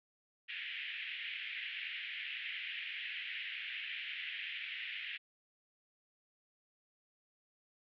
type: band-pass noise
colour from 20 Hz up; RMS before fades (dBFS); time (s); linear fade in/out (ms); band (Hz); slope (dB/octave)
white; -43; 0.48-5.18; 20; 1800 to 3100; 48
effects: none